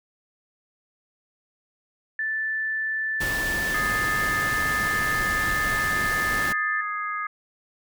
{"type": "tone", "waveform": "sine", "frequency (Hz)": 1759, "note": "A6", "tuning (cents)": -1, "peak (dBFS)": -24, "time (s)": [2.19, 6.81], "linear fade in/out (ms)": 2}
{"type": "noise", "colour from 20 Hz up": "pink", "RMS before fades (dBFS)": -31, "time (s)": [3.2, 6.53], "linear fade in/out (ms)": 10}
{"type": "chord", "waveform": "sine", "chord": "Ab major", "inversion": "second", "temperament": "equal", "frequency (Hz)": [1244.5, 1661.2, 2093], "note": ["Eb6", "Ab6", "C7"], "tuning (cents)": [0, 0, 0], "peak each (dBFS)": [-28, -33, -34], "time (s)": [3.74, 7.27], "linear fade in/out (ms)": 5}
{"effects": []}